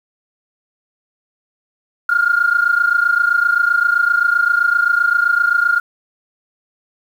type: tone pair together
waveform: sine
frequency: 1396.9 / 1424.6 Hz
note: F6 / F6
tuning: 0 / +34 cents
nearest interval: unison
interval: 34 cents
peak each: -14 dBFS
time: 2.09-5.8 s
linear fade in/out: 5 ms
effects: tanh soft clip ceiling -4 dBFS + 7-bit